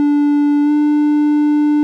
triangle tone with pitch glide, 291.1 to 297 Hz, D4 to D4, -15 to +20 cents, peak -8 dBFS, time 0-1.83 s, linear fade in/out 0 ms, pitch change +35 cents, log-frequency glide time 0.63-0.71 s, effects none

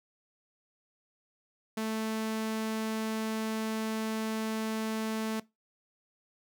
sawtooth tone, 220 Hz, A3, in tune, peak -27 dBFS, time 1.77-5.4 s, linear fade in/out 5 ms, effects noise-tail reverb RT60 0.2 s tail -20 dB re dry

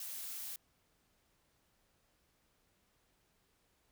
blue noise, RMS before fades -44 dBFS, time 0-0.56 s, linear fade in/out 2 ms, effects pink hiss -75 dBFS RMS until 3.91 s

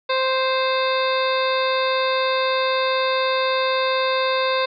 harmonic tone, 523 Hz, C5, 1 cent flat, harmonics 1 / 2 / 3 / 4 / 5 / 7 / 8 / 9, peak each -21 / -23 / -29 / -31 / -30 / -28 / -34 / -35 dBFS, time 0.09-4.66 s, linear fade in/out 10 ms, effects none

